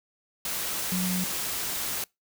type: tone in noise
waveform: sine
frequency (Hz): 183.4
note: F#3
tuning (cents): -15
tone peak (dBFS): -26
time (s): 0.92-1.24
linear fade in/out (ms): 2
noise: white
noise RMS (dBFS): -31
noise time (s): 0.45-2.04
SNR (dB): +2
effects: noise-tail reverb RT60 0.2 s tail -25 dB re dry